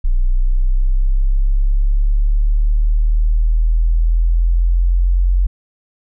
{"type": "linear sweep", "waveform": "sine", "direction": "up", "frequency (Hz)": [30, 45.19], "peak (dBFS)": -10, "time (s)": [0.04, 5.47], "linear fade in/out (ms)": 10, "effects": []}